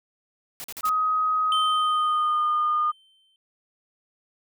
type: noise bursts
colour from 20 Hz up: white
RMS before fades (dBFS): -36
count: 4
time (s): 0.6-0.893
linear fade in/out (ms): 0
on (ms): 41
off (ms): 43
type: tone with pitch glide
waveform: sine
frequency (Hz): 1259 to 1219.6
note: D#6 to D#6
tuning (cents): +20 to -35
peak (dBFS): -20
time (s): 0.83-2.92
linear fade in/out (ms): 20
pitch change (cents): -55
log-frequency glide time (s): 1.51-2.42
type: tone with exponential decay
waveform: triangle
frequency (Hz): 3100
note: G7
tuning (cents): -20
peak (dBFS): -22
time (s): 1.52-3.36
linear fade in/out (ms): 1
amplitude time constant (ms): 400
effects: none